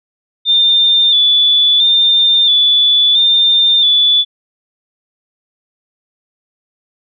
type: tone with vibrato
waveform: sine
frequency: 3532 Hz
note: A7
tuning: 6 cents sharp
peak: -7 dBFS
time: 0.45-4.25 s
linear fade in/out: 50 ms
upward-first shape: square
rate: 0.74 Hz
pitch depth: 36 cents each way
effects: none